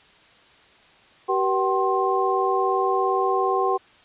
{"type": "tone cluster", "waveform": "sine", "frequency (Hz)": [384, 481.3, 762, 1058], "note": ["G4", "B4", "G5", "C6"], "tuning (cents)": [-36, -45, -49, 19], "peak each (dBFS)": [-23, -28, -24, -24], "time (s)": [1.28, 3.78], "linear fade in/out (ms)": 20, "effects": ["white hiss -53 dBFS RMS until 4.04 s", "resampled to 8000 Hz"]}